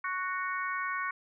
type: harmonic tone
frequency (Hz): 370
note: F#4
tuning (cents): 0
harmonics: 3 / 4 / 5 / 6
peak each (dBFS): -34 / -36 / -38 / -40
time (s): 0.04-1.11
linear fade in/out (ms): 5
effects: none